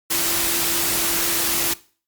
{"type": "tone in noise", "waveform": "sine", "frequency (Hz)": 338.1, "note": "E4", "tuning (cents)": 44, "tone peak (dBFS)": -32, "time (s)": [0.1, 1.74], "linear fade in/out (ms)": 10, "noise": "white", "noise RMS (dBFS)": -21, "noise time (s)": [0.1, 1.74], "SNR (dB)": -14, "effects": ["noise-tail reverb RT60 0.4 s tail -19 dB re dry", "Opus 48 kbps"]}